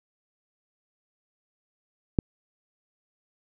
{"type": "click", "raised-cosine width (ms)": 3, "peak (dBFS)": -7, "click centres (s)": 2.188, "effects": []}